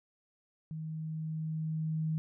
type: tone with level ramp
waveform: sine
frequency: 157.9 Hz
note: D#3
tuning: 26 cents sharp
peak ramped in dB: -37 to -29 dBFS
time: 0.71-2.18 s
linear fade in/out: 0 ms
effects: none